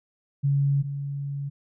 sine tone pair in turn, 140.3 / 140.82 Hz, C#3 / C#3, +21 / +28 cents, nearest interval unison, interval 7 cents, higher second, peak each -19 / -28 dBFS, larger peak first, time 0.43-0.83 / 0.83-1.5 s, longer second, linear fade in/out 20 ms, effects none

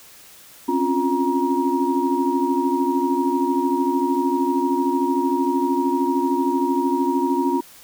sine tone cluster, 265.6 / 278.7 / 352.7 / 946 Hz, C4 / C#4 / F4 / A#5, +26 / +9 / +17 / +25 cents, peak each -23 dBFS, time 0.68-7.61 s, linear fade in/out 10 ms, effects white hiss -46 dBFS RMS until 7.83 s

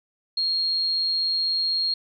sine tone, 4256 Hz, C8, 29 cents sharp, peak -21 dBFS, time 0.37-1.94 s, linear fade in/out 5 ms, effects none

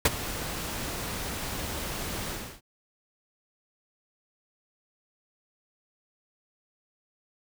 pink noise with ADSR envelope, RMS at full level -18 dBFS, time 0.05-2.61 s, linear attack 5 ms, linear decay 31 ms, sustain -16 dB, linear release 320 ms, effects none

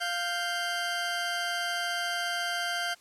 20% pulse tone pair together, 698.5 / 1568.1 Hz, F5 / G6, 0 / 0 cents, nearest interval octave + major second, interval 1400 cents, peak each -27 dBFS, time 0-2.95 s, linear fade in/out 20 ms, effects white hiss -59 dBFS RMS until 3 s + low-pass 10000 Hz 12 dB/octave

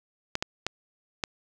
clicks, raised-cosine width 0.2 ms, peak -10 dBFS, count 4, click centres 0.354 / 0.425 / 0.666 / 1.238 s, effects none

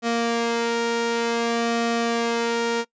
sawtooth tone with flanger, 233 Hz, A#3, 1 cent flat, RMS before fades -23 dBFS, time 0.02-2.85 s, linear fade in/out 50 ms, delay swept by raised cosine 1.6 to 2.17 ms, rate 0.55 Hz, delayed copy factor +0.6, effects noise-tail reverb RT60 0.1 s tail -23 dB re dry + resampled to 16000 Hz

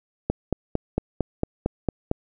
click train, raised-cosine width 2 ms, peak -8 dBFS, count 9, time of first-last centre 0.3-2.114 s, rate 4.41 Hz, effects none

